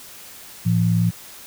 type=tone pair together; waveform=sine; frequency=111.7 / 171.25 Hz; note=A2 / F3; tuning=+27 / -34 cents; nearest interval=perfect fifth; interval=739 cents; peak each=-18 dBFS; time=0.65-1.11 s; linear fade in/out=20 ms; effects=white hiss -41 dBFS RMS until 1.46 s